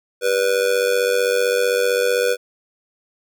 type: tone with amplitude modulation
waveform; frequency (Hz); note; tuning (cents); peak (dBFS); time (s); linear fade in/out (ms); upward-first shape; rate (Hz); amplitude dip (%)
square; 488.6; B4; -19; -13; 0.21-2.37; 50; sine; 95.6; 80
effects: none